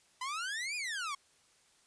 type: exponential two-way sweep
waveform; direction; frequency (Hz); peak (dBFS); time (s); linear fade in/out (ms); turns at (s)
sawtooth; up then down; 987.8 to 2500 to 1079; -32; 0.21-1.15; 5; 0.76
effects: white hiss -67 dBFS RMS until 1.86 s + resampled to 22050 Hz